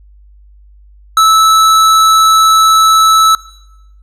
sine tone with hard clipping, 1308 Hz, E6, 14 cents flat, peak -6 dBFS, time 1.17-3.35 s, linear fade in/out 2 ms, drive 15 dB, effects noise-tail reverb RT60 1.0 s tail -21 dB re dry + added 50 Hz sine -38 dBFS peak until 4.02 s

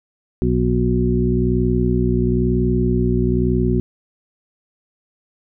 harmonic tone with a mistuned harmonic, 61 Hz, B1, 21 cents flat, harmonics 1 / 2 / 3 / 4 / 6, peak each -21 / -21 / -21 / -21 / -21 dBFS, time 0.42-3.8 s, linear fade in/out 0 ms, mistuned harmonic 1, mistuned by -19 cents, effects none

